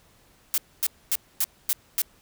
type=noise bursts; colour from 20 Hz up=blue; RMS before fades=-23 dBFS; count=6; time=0.54-2.018 s; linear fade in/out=0 ms; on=38 ms; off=250 ms; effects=pink hiss -59 dBFS RMS until 2.21 s